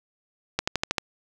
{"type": "accelerating click train", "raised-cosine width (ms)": 0.2, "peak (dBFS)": -6, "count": 6, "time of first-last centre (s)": [0.59, 0.982], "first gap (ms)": 85, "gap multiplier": 0.96, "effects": []}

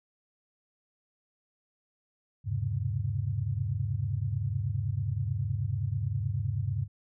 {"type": "tone cluster", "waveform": "sine", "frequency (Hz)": [81.2, 102.4, 128.8, 138.2], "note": ["E2", "G#2", "C3", "C#3"], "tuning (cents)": [-26, -24, -27, -5], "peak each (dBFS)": [-38, -30, -35, -35], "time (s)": [2.44, 6.88], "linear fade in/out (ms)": 50, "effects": []}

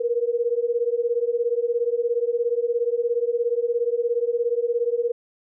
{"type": "beating tone pair", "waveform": "sine", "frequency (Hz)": [466.2, 483.2], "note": ["A#4", "B4"], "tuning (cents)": [0, -38], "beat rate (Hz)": 17, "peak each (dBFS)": -23, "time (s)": [0, 5.12], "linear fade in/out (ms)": 10, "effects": []}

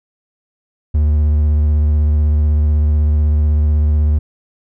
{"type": "tone with vibrato", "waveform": "triangle", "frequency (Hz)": 75, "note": "D2", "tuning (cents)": 37, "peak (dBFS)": -8, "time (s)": [0.94, 4.19], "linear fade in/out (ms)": 10, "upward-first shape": "sine", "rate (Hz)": 16, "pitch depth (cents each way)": 27, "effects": []}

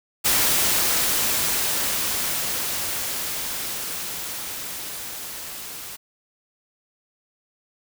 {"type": "noise with level ramp", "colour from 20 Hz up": "white", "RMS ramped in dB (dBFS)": [-19, -36], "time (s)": [0.24, 5.97], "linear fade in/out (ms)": 20, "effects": []}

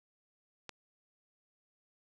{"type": "click", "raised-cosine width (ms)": 0.2, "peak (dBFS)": -25, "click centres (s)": 0.693, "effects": []}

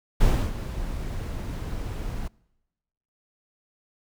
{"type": "noise with ADSR envelope", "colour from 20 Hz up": "brown", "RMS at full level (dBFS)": -18, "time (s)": [0.2, 2.28], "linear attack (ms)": 12, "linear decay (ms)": 300, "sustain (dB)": -13, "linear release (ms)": 6, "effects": ["noise-tail reverb RT60 1.0 s tail -26 dB re dry"]}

